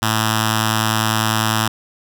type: tone with notch filter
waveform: 5% pulse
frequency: 110 Hz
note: A2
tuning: in tune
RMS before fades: -18 dBFS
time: 0.02-1.68 s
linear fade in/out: 5 ms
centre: 480 Hz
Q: 0.52
effects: none